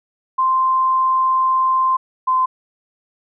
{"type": "tone pair in turn", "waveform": "sine", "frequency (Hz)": [1044, 1032.6], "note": ["C6", "C6"], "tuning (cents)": [-4, -23], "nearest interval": "unison", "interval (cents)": 19, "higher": "first", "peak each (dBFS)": -13, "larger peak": "neither", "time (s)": [[0.38, 1.97], [2.27, 2.46]], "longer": "first", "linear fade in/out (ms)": 10, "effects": []}